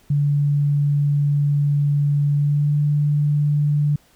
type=tone with pitch glide; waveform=sine; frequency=144.4 to 147.01 Hz; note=D3 to D3; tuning=-29 to +2 cents; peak=-15 dBFS; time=0.1-3.96 s; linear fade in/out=5 ms; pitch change=+31 cents; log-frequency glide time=2.33-2.75 s; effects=pink hiss -56 dBFS RMS until 4.15 s